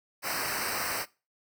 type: noise with comb filter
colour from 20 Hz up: pink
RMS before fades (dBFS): -32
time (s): 0.22-1.06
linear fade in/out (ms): 50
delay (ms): 0.29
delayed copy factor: -1
effects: noise-tail reverb RT60 0.3 s tail -21 dB re dry